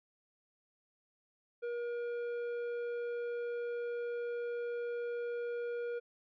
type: tone with tanh clipping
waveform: sine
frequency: 476.7 Hz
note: A#4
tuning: 39 cents sharp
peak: -37 dBFS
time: 1.62-6 s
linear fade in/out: 20 ms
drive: 9 dB
effects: none